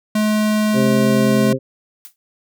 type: tone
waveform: square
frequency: 213.4 Hz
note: G#3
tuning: 47 cents sharp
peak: -15 dBFS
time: 0.15-1.53 s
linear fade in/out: 5 ms
type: harmonic tone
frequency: 131.5 Hz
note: C3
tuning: 9 cents sharp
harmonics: 1 / 2 / 3 / 4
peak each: -21 / -21 / -21 / -21 dBFS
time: 0.73-1.59 s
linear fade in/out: 50 ms
type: noise with exponential decay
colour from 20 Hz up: blue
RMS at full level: -33 dBFS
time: 2.05-2.16 s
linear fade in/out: 0 ms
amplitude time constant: 22 ms
effects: none